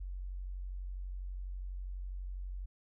sine tone, 46.08 Hz, F#1, 6 cents flat, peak -38 dBFS, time 0-2.66 s, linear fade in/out 10 ms, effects none

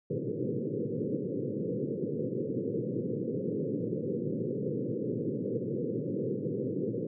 white band-pass noise, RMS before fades -33 dBFS, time 0.1-7.07 s, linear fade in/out 5 ms, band 110 to 510 Hz, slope 96 dB/octave, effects none

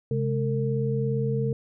sine tone cluster, 133.5 / 210.9 / 455.3 Hz, C3 / G#3 / A#4, +35 / +27 / -41 cents, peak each -25 / -31 / -28 dBFS, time 0.11-1.53 s, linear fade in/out 2 ms, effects none

